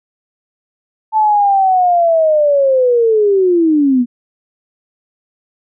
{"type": "linear sweep", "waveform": "sine", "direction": "down", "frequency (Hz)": [880, 236], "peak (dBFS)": -8, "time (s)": [1.12, 4.06], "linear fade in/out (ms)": 50, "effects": []}